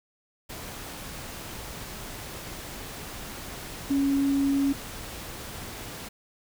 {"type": "tone in noise", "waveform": "sine", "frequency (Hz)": 277.2, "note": "C#4", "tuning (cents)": 0, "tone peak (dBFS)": -21, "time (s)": [3.9, 4.73], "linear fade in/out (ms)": 10, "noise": "pink", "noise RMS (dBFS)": -39, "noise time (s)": [0.49, 6.09], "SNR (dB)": 15, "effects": []}